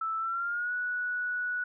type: tone with pitch glide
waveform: sine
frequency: 1318.5 to 1471.4 Hz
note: E6 to F#6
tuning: 0 to -10 cents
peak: -29 dBFS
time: 0.01-1.64 s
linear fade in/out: 5 ms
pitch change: +190 cents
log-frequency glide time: 0.18-0.73 s
effects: none